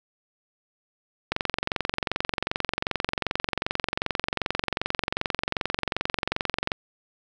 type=click train; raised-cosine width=0.3 ms; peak=-8 dBFS; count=123; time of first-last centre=1.32-6.718 s; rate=22.6 Hz; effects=none